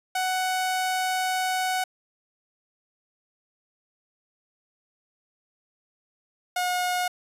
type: tone pair in turn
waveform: sawtooth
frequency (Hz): 744 / 722.4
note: F#5 / F#5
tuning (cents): +9 / -42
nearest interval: minor second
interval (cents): 51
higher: first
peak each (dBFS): -20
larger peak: neither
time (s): 0.15-1.84 / 6.56-7.08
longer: first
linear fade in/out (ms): 5
effects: resampled to 32000 Hz